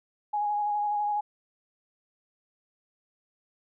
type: tone with vibrato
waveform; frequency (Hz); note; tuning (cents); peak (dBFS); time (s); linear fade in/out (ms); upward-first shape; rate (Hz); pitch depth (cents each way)
sine; 830.6; G#5; 0; -25; 0.33-1.21; 10; square; 12; 15
effects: none